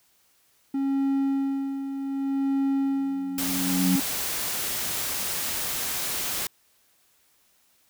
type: tone with tremolo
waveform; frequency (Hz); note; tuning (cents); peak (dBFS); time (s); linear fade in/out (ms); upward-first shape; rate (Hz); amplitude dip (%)
triangle; 273.4; C#4; -24; -19; 0.74-4; 5; sine; 0.65; 60
type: tone with exponential growth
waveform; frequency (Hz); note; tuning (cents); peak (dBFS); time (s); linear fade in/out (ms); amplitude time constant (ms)
sine; 185; F#3; 0; -19; 2.81-3.96; 5; 250
type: noise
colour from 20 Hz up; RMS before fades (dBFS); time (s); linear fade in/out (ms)
white; -29; 3.38-6.47; 2
effects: white hiss -64 dBFS RMS until 7.89 s